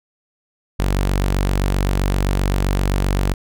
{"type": "tone", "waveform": "sawtooth", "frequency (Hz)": 47.68, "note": "G1", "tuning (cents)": -47, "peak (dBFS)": -12, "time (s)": [0.79, 3.34], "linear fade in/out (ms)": 10, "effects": []}